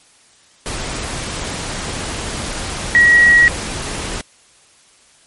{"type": "tone in noise", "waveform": "sine", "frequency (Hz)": 1911, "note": "A#6", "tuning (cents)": 43, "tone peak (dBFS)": -6, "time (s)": [2.95, 3.48], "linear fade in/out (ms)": 0, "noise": "pink", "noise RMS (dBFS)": -24, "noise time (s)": [0.66, 4.21], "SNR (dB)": 15, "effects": ["white hiss -50 dBFS RMS until 5.26 s", "MP3 48 kbps"]}